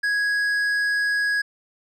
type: tone with tanh clipping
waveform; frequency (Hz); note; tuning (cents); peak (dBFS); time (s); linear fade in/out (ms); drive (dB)
sine; 1661.2; G#6; 0; -21; 0.03-1.42; 10; 8
effects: none